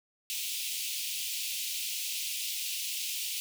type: high-pass noise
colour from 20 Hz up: pink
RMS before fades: -35 dBFS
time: 0.3-3.4 s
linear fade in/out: 0 ms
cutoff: 2500 Hz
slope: 48 dB/octave
effects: none